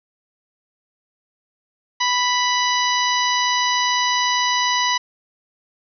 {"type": "harmonic tone", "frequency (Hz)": 987.8, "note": "B5", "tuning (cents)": 0, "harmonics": [1, 2, 3, 4, 5, 6], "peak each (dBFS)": [-20, -23, -25, -26, -27, -28], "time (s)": [2, 4.98], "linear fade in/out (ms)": 10, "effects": []}